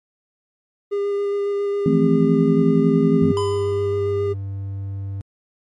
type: tone with vibrato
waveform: triangle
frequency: 403.7 Hz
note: G#4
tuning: 49 cents flat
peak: -17 dBFS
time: 0.91-4.34 s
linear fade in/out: 20 ms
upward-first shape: square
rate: 7.3 Hz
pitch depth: 8 cents each way
type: chord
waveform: sine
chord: F major seventh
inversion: third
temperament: just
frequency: 163.7 / 174.61 / 218.3 / 261.9 Hz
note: E3 / F3 / A3 / C4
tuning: -12 / 0 / -13 / +2 cents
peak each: -19 / -23 / -20 / -18 dBFS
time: 1.86-3.32 s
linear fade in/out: 2 ms
type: tone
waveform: triangle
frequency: 98.2 Hz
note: G2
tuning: 4 cents sharp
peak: -23 dBFS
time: 3.22-5.21 s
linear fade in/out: 0 ms
type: tone with exponential decay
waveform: square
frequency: 1008 Hz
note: B5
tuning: 35 cents sharp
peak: -24 dBFS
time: 3.37-4.2 s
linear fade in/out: 1 ms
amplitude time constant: 180 ms
effects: MP3 48 kbps